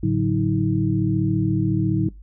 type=tone cluster; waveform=sine; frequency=107.6 / 142 / 183.3 / 318.2 Hz; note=A2 / C#3 / F#3 / D#4; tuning=-38 / +42 / -16 / +39 cents; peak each=-23 dBFS; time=0.03-2.09 s; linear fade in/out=5 ms; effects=noise-tail reverb RT60 0.2 s tail -22 dB re dry + added 50 Hz sine -39 dBFS peak until 2.22 s